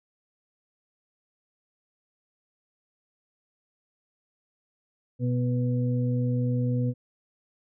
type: harmonic tone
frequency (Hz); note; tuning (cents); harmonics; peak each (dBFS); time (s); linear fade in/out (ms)
123.47; B2; 0; 1 / 2 / 4; -24 / -29 / -35; 5.19-6.94; 50
effects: none